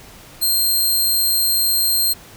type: tone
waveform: 10% pulse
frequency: 4186 Hz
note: C8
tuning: in tune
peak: -8 dBFS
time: 0.41-2.14 s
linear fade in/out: 20 ms
effects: pink hiss -42 dBFS RMS until 2.36 s